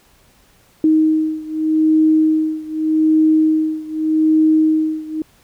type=beating tone pair; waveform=sine; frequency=313.2 / 314.03 Hz; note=D#4 / D#4; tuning=+11 / +16 cents; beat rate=0.83 Hz; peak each=-14 / -16 dBFS; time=0.84-5.22 s; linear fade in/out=2 ms; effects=pink hiss -53 dBFS RMS until 5.43 s